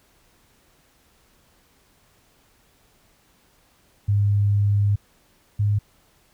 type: tone pair in turn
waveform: sine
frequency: 101.8 / 103.16 Hz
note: G#2 / G#2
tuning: -34 / -11 cents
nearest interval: unison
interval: 23 cents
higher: second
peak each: -16 / -17 dBFS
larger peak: first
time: 4.08-4.96 / 5.59-5.79 s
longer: first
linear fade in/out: 10 ms
effects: pink hiss -60 dBFS RMS until 6.33 s